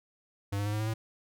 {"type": "tone with pitch steps", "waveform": "square", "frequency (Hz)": [100, 102.16, 104.37, 106.62, 108.92, 111.28], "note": ["G2", "G#2", "G#2", "G#2", "A2", "A2"], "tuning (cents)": [35, -28, 9, 46, -17, 20], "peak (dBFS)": -30, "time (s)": [0.52, 0.94], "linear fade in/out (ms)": 10, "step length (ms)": 70, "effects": []}